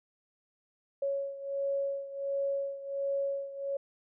sine beating tone pair, 554.4 / 555.8 Hz, C#5 / C#5, 0 / +4 cents, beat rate 1.4 Hz, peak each -32 / -36 dBFS, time 1.02-3.77 s, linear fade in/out 5 ms, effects none

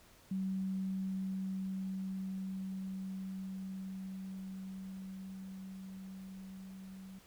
sine tone with level ramp, 190.3 Hz, F#3, 49 cents sharp, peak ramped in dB -33 to -47 dBFS, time 0.31-7.19 s, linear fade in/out 5 ms, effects pink hiss -62 dBFS RMS until 7.26 s

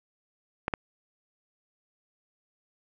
clicks, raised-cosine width 0.5 ms, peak -12 dBFS, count 2, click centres 0.681 / 0.738 s, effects none

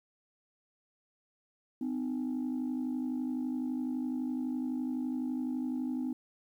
sine tone pair together, 254 / 305.9 Hz, B3 / D#4, +49 / -29 cents, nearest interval minor third, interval 322 cents, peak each -31 / -35 dBFS, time 1.81-6.13 s, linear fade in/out 5 ms, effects tanh soft clip ceiling -28 dBFS + 11-bit

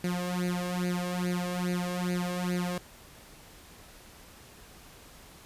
sawtooth tone with flanger, 178.6 Hz, F3, 39 cents sharp, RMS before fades -31 dBFS, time 0.04-2.78 s, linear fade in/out 2 ms, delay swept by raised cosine 0.45 to 1.85 ms, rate 2.4 Hz, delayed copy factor +0.85, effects pink hiss -52 dBFS RMS until 5.45 s + resampled to 32000 Hz

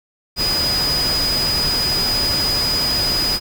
sine tone in noise, 4956 Hz, D#8, 8 cents flat, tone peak -17 dBFS, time 0.36-3.4 s, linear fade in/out 50 ms, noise pink, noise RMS -24 dBFS, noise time 0.36-3.4 s, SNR +4 dB, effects none

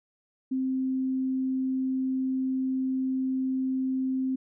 sine tone, 261.6 Hz, C4, in tune, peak -25 dBFS, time 0.51-4.36 s, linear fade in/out 10 ms, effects none

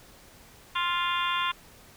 harmonic tone with a mistuned harmonic, 349.2 Hz, F4, in tune, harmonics 3 / 4 / 5 / 6 / 7 / 8 / 9 / 10, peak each -28 / -33 / -38 / -38 / -38 / -35 / -38 / -34 dBFS, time 0.75-1.52 s, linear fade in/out 10 ms, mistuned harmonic 9, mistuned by +32 cents, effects pink hiss -53 dBFS RMS until 1.96 s

